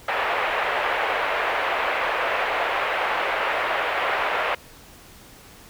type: band-pass noise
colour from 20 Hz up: pink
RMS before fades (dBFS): -24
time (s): 0.08-4.55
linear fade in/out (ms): 5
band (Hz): 530 to 2600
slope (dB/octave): 24
effects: pink hiss -47 dBFS RMS until 5.69 s